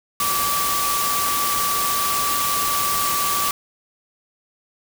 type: tone in noise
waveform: sine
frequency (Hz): 1156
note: D6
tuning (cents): -28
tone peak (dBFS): -22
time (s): 0.2-3.51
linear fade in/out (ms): 2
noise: white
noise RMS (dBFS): -23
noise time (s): 0.2-3.51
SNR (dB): -2
effects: none